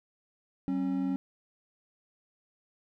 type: tone pair together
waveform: triangle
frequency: 189.8 / 271.9 Hz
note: F#3 / C#4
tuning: +44 / -33 cents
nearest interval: tritone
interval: 623 cents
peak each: -31 / -27 dBFS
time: 0.68-1.16 s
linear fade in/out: 0 ms
effects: none